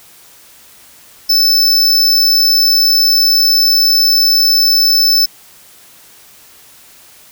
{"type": "tone", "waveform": "square", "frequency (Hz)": 5274, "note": "E8", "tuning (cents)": 0, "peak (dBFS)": -8, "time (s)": [1.29, 5.26], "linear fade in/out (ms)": 10, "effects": ["white hiss -42 dBFS RMS until 7.31 s"]}